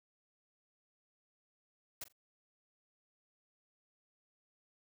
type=noise with echo; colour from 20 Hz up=white; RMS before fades=-43 dBFS; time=2.01-2.04 s; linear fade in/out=5 ms; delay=43 ms; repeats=2; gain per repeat=-15 dB; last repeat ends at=2.126 s; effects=none